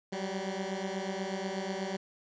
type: beating tone pair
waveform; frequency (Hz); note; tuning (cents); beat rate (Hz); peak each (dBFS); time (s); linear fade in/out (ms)
15% pulse; 188 / 196.2; F#3 / G3; +28 / +2; 8.2; -30; 0.12-1.97; 10
effects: resampled to 16000 Hz + 10-bit